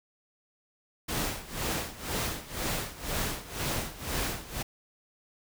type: noise with tremolo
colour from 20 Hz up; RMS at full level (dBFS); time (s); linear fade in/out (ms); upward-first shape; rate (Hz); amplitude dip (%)
pink; -30; 1.08-4.63; 10; sine; 2; 85
effects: none